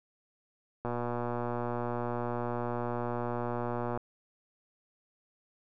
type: click train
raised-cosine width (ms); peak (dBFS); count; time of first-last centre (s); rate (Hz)
1; -20; 376; 0.85-3.975; 120
effects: none